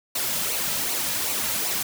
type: noise with flanger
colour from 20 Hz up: white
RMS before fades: -26 dBFS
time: 0.15-1.83 s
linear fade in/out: 5 ms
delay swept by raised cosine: 0.58 to 2.78 ms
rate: 2.6 Hz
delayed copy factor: -0.55
effects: none